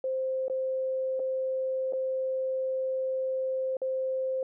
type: tone with dropouts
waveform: sine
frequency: 523.3 Hz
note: C5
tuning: in tune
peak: -27 dBFS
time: 0.04-4.43 s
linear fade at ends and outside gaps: 2 ms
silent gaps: 0.482-0.498 / 1.195-1.199 / 1.925-1.933 / 3.769-3.817 s
effects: none